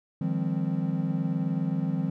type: chord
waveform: triangle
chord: F minor seventh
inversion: third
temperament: equal with one note detuned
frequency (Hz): 155.56 / 174.61 / 202.4 / 261.6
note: Eb3 / F3 / Ab3 / C4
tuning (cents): 0 / 0 / -44 / 0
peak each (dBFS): -28 / -27 / -31 / -31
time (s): 0.21-2.1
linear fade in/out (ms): 5
effects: none